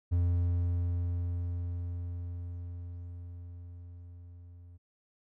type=tone with level ramp; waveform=triangle; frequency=87.31 Hz; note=F2; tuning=in tune; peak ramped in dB=-22 to -47 dBFS; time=0.11-4.78 s; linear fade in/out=20 ms; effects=none